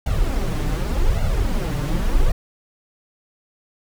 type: noise with flanger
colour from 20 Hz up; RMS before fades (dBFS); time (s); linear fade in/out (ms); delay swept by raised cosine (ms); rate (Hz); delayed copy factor
brown; -19; 0.06-2.32; 5; 1.4 to 6.8; 0.86; +0.8
effects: none